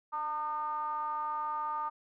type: ring-modulated tone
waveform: triangle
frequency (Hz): 155.3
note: D#3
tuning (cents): -3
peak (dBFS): -27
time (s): 0.12-1.9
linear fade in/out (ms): 20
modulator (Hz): 1060
effects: none